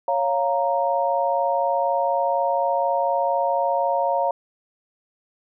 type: chord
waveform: sine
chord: Bb minor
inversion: first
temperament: equal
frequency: 554.4 / 698.5 / 932.3 Hz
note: Db5 / F5 / Bb5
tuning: 0 / 0 / 0 cents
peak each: -23 dBFS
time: 0.08-4.31 s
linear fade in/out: 2 ms
effects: none